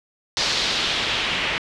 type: noise with low-pass filter sweep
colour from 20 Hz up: white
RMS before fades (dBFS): -23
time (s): 0.37-1.58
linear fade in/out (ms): 0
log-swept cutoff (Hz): 4700 to 2600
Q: 2
effects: low-pass 8000 Hz 12 dB/octave